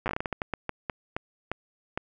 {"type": "slowing click train", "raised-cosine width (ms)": 0.5, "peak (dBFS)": -14, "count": 17, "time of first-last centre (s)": [0.06, 1.975], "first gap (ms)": 8, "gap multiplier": 1.31, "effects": []}